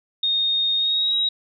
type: tone with pitch glide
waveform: sine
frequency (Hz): 3698 to 3824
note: A#7 to A#7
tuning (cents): -15 to +43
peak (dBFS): -18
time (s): 0.23-1.29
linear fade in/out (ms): 5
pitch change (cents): +58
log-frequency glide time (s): 0.76-1.12
effects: none